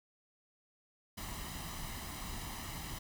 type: noise with comb filter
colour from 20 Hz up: pink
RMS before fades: -43 dBFS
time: 1.17-2.99 s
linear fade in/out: 10 ms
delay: 1 ms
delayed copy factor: +0.6
effects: none